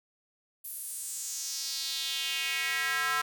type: tone with high-pass filter sweep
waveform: square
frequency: 147.5 Hz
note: D3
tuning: 8 cents sharp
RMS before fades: -33 dBFS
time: 0.64-3.22 s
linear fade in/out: 10 ms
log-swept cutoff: 12000 to 1300 Hz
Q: 2.8
effects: none